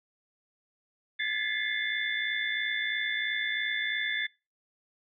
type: tone cluster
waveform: sine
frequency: 1684 / 1747 / 2006 / 2114 / 3513 Hz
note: G#6 / A6 / B6 / C7 / A7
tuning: +24 / -13 / +26 / +17 / -3 cents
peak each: -37 / -33 / -37 / -34 / -35 dBFS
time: 1.19-4.27 s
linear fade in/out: 10 ms
effects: noise-tail reverb RT60 0.3 s tail -25 dB re dry